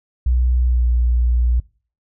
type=tone with pitch glide; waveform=sine; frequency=61.74 to 60.05 Hz; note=B1 to B1; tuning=0 to -48 cents; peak=-13 dBFS; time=0.26-1.6 s; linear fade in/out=5 ms; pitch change=-48 cents; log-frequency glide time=0.66-0.86 s; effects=noise-tail reverb RT60 0.4 s tail -22 dB re dry